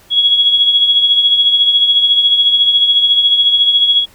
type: tone with tremolo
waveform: sine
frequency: 3336 Hz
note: G#7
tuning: 7 cents sharp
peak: -5 dBFS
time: 0.1-4.06 s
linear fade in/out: 50 ms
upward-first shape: triangle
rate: 14 Hz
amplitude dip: 60%
effects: pink hiss -46 dBFS RMS until 4.14 s